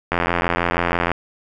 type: click train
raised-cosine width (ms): 0.5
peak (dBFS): -3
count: 87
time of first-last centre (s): 0.12-1.117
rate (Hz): 86.3
effects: none